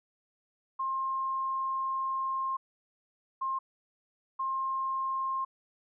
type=tone bursts at uneven times; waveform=sine; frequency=1063 Hz; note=C6; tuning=27 cents sharp; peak=-29 dBFS; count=3; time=0.79-2.57 / 3.41-3.59 / 4.39-5.45 s; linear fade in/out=10 ms; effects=none